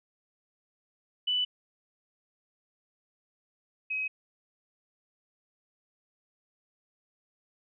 sine tone pair in turn, 2982 / 2539 Hz, F#7 / D#7, +13 / +34 cents, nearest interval minor third, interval 279 cents, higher first, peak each -25 / -29 dBFS, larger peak first, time 1.27-1.45 / 3.9-4.08 s, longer neither, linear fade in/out 10 ms, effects none

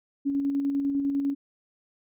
sine tone with tremolo, 279.3 Hz, C#4, 13 cents sharp, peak -22 dBFS, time 0.25-1.35 s, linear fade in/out 20 ms, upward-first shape square, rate 10 Hz, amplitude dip 35%, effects none

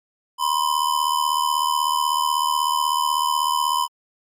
square ring-modulated tone, 1011 Hz, B5, 40 cents sharp, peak -16 dBFS, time 0.38-3.88 s, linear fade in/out 50 ms, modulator 38.1 Hz, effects MP3 64 kbps

